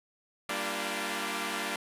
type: chord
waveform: 5% pulse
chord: G minor seventh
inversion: none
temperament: equal with one note detuned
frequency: 196 / 233.1 / 293.7 / 341.6 Hz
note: G3 / Bb3 / D4 / F4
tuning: 0 / 0 / 0 / -38 cents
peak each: -26 dBFS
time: 0.49-1.76 s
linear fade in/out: 2 ms
effects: resampled to 32000 Hz